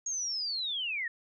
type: linear sweep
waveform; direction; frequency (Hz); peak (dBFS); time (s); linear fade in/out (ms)
sine; down; 6645 to 1787; -31; 0.06-1.08; 5
effects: none